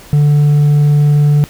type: tone with hard clipping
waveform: sine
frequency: 146.83 Hz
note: D3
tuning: in tune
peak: -7 dBFS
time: 0.13-1.44 s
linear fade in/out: 0 ms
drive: 2 dB
effects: pink hiss -37 dBFS RMS until 1.49 s